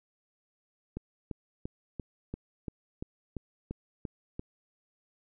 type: click train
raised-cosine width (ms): 3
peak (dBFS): -23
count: 11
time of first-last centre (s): 0.97-4.395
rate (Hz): 2.92
effects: none